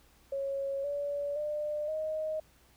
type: tone with pitch steps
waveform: sine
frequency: 550 / 573.7 / 598.4 / 624.2 Hz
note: C#5 / D5 / D5 / D#5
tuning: -14 / -41 / +32 / +5 cents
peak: -31 dBFS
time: 0.32-2.4 s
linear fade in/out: 5 ms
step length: 520 ms
effects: added 60 Hz sine -64 dBFS peak until 2.76 s + pink hiss -64 dBFS RMS until 2.76 s